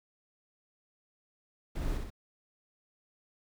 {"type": "noise with echo", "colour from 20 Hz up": "brown", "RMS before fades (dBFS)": -34, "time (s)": [1.75, 1.98], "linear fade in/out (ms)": 10, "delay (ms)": 62, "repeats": 2, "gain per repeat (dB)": -3, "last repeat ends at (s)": 2.104, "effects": []}